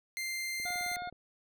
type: tone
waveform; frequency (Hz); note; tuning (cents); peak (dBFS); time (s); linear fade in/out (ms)
sawtooth; 2093; C7; 0; -31; 0.17-0.96; 0
type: click train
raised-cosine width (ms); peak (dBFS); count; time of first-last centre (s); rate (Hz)
2; -39; 11; 0.6-1.126; 19
type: harmonic tone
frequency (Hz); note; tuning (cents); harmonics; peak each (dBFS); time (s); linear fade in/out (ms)
714; F5; +38; 1 / 2 / 3 / 5 / 6; -38 / -44 / -48 / -52 / -54; 0.65-1.1; 10
effects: none